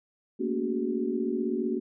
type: tone cluster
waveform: sine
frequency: 220.9 / 236.6 / 284.5 / 370.8 / 409.9 Hz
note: A3 / A#3 / C#4 / F#4 / G#4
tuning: +7 / +26 / +45 / +4 / -23 cents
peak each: -36 / -31 / -33 / -30 / -39 dBFS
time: 0.39-1.8 s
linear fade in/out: 20 ms
effects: none